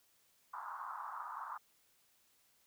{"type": "band-pass noise", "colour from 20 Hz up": "pink", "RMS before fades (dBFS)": -45, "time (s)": [0.53, 1.58], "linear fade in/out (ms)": 10, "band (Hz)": [900, 1300], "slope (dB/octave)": 48, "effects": ["white hiss -72 dBFS RMS until 2.66 s"]}